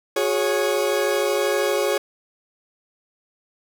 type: chord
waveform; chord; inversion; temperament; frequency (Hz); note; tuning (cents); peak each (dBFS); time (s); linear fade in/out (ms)
40% pulse; F# suspended second; none; equal with one note detuned; 362.6 / 415.3 / 554.4; F#4 / G#4 / C#5; -35 / 0 / 0; -25 / -22 / -22; 0.16-1.98; 5
effects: none